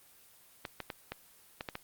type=clicks; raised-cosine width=0.3 ms; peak=-21 dBFS; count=7; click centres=0.652 / 0.803 / 0.902 / 1.12 / 1.609 / 1.688 / 1.754 s; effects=white hiss -60 dBFS RMS until 1.83 s + Opus 24 kbps